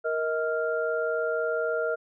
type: tone cluster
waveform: sine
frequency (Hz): 469.1 / 633 / 1393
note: A#4 / D#5 / F6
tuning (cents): +11 / +30 / -5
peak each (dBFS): -28 / -29 / -31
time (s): 0.04-1.96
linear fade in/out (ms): 20
effects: none